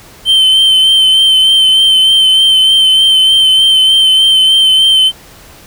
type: tone with vibrato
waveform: triangle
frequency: 3097 Hz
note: G7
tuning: 22 cents flat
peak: -3 dBFS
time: 0.25-5.12 s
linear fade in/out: 50 ms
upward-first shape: sine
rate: 3.3 Hz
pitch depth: 23 cents each way
effects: pink hiss -37 dBFS RMS until 5.66 s